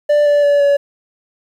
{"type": "tone with pitch steps", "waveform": "triangle", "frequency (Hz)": [589, 581.9, 574.9, 568], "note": ["D5", "D5", "D5", "C#5"], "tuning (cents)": [5, -16, -37, 42], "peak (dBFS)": -7, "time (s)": [0.09, 0.77], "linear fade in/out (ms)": 10, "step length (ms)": 170, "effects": ["8-bit"]}